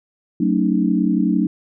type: chord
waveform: sine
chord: D# half-diminished seventh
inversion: first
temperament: just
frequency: 186.68 / 224 / 280 / 311.1 Hz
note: F#3 / A3 / C#4 / D#4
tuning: +16 / +31 / +18 / 0 cents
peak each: -19 / -20 / -21 / -21 dBFS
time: 0.4-1.47 s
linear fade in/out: 5 ms
effects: none